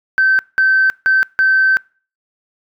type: tone bursts at uneven times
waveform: sine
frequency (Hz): 1545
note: G6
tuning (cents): -26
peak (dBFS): -8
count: 4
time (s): 0.18-0.39 / 0.58-0.9 / 1.06-1.23 / 1.39-1.77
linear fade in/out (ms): 0
effects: noise-tail reverb RT60 0.4 s tail -26 dB re dry + tanh soft clip ceiling -5 dBFS